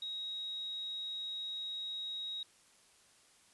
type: tone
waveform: sine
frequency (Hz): 3794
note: A#7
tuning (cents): +30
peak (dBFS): -38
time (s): 0.02-2.43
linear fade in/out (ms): 2
effects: white hiss -65 dBFS RMS until 3.53 s + resampled to 24000 Hz